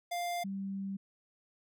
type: tone pair in turn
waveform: square / sine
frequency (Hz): 699 / 195.3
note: F5 / G3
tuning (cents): +1 / -6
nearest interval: octave + minor seventh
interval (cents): 2207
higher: first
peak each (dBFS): -34 / -35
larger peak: first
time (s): 0.11-0.44 / 0.44-0.97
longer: second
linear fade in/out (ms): 10
effects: none